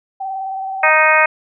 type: tone with vibrato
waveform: sine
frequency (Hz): 770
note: G5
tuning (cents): -31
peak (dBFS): -21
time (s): 0.2-0.9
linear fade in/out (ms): 10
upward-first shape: square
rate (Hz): 19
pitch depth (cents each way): 22
type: harmonic tone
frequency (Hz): 311.1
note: D#4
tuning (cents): 0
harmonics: 2 / 3 / 4 / 5 / 6 / 7 / 8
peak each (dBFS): -17 / -17 / -17 / -17 / -17 / -17 / -17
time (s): 0.83-1.26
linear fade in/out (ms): 5
effects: none